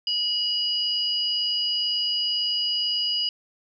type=tone pair together; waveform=sine; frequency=2914 / 4901 Hz; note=F#7 / D#8; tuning=-27 / -27 cents; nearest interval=major sixth; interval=900 cents; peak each=-25 dBFS; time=0.07-3.29 s; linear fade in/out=2 ms; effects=none